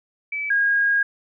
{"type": "tone pair in turn", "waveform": "sine", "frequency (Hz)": [2302, 1632.4], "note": ["D7", "G#6"], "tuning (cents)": [-35, -30], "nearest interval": "tritone", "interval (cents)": 595, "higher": "first", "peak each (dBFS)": [-24, -16], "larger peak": "second", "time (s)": [[0.32, 0.5], [0.5, 1.03]], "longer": "second", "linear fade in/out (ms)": 5, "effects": []}